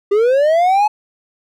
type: linear sweep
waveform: triangle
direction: up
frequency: 391.8 to 859 Hz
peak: -8 dBFS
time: 0.11-0.88 s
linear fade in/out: 10 ms
effects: none